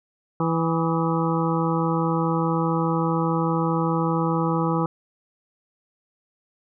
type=harmonic tone with a mistuned harmonic; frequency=164.81 Hz; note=E3; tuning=in tune; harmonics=1 / 2 / 3 / 5 / 6 / 7 / 8; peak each=-23 / -26 / -28 / -30 / -31 / -31 / -32 dBFS; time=0.4-4.86 s; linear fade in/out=2 ms; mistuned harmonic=8; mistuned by=-69 cents; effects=none